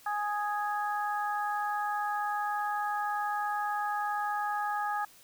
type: harmonic tone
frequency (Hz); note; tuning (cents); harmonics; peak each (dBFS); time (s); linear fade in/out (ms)
415.3; G#4; 0; 2 / 3 / 4; -31 / -35 / -37; 0.06-5.05; 5
effects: white hiss -57 dBFS RMS until 5.23 s